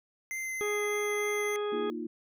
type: tone with vibrato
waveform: square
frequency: 2072 Hz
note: C7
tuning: 17 cents flat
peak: -34 dBFS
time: 0.31-1.56 s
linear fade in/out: 0 ms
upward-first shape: triangle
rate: 3.3 Hz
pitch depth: 11 cents each way
type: harmonic tone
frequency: 415.3 Hz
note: G#4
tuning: in tune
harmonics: 1 / 2 / 3 / 4 / 5 / 6 / 8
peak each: -30 / -44 / -39 / -48 / -52 / -53 / -46 dBFS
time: 0.61-1.9 s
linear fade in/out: 0 ms
type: chord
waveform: sine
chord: Bb suspended fourth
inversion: none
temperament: just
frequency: 233.1 / 310.8 / 349.6 Hz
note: Bb3 / Eb4 / F4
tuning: 0 / -2 / +2 cents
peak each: -38 dBFS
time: 1.72-2.07 s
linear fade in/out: 5 ms
effects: none